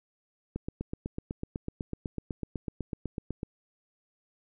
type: click train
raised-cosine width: 3 ms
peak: -20 dBFS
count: 24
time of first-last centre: 0.56-3.431 s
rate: 8.01 Hz
effects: none